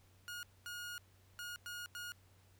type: tone bursts at uneven times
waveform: sawtooth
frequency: 1435 Hz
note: F6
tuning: 47 cents sharp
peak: -40 dBFS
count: 5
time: 0.28-0.43 / 0.66-0.98 / 1.39-1.56 / 1.66-1.86 / 1.95-2.12 s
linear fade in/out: 0 ms
effects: added 94 Hz sine -65 dBFS peak until 2.59 s + pink hiss -70 dBFS RMS until 2.59 s